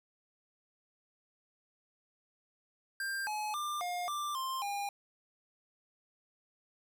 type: tone with pitch steps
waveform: square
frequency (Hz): 1589 / 849 / 1192 / 711 / 1181 / 1051 / 808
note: G6 / G#5 / D6 / F5 / D6 / C6 / G#5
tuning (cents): +23 / +38 / +25 / +31 / +9 / +7 / -48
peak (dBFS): -35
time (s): 3-4.89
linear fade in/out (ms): 2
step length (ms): 270
effects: none